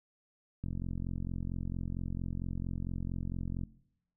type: click train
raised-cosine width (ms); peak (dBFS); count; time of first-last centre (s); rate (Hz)
5; -25; 134; 0.64-3.635; 44.4
effects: noise-tail reverb RT60 0.8 s tail -20 dB re dry